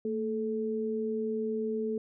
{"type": "tone pair together", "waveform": "sine", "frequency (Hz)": [225.1, 433.9], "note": ["A3", "A4"], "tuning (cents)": [40, -24], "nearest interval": "major seventh", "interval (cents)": 1136, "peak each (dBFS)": [-33, -31], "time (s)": [0.05, 1.98], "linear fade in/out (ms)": 2, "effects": []}